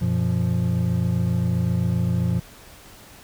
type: tone cluster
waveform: triangle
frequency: 92.4 / 120 / 173.8 Hz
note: F#2 / B2 / F3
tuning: -2 / -49 / -8 cents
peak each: -23 / -21 / -21 dBFS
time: 0.01-2.4 s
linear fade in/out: 10 ms
effects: pink hiss -46 dBFS RMS until 3.23 s